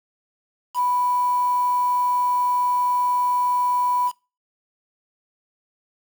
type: tone with quantisation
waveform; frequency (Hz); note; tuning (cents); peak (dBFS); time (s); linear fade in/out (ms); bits
sine; 987.8; B5; 0; -18; 0.74-4.12; 50; 6
effects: noise-tail reverb RT60 0.3 s tail -23 dB re dry